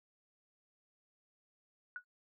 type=tone with exponential decay; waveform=sine; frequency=1466 Hz; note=F#6; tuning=16 cents flat; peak=-36 dBFS; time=1.96-2.04 s; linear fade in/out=1 ms; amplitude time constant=16 ms; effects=noise-tail reverb RT60 0.1 s tail -24 dB re dry